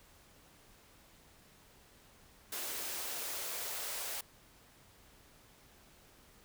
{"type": "noise with high-pass filter sweep", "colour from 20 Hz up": "white", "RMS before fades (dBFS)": -40, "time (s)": [2.52, 4.21], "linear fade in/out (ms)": 5, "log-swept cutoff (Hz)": [310, 570], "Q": 1.4, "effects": ["pink hiss -62 dBFS RMS until 6.44 s"]}